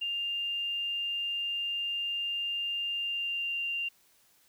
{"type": "tone with pitch glide", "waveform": "sine", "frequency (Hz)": [2800, 2782], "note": ["F7", "F7"], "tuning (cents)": [4, -7], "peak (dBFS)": -30, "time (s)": [0.01, 3.89], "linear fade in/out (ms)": 10, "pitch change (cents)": -11, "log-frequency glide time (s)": [2.92, 3.57], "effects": ["white hiss -65 dBFS RMS until 4.48 s"]}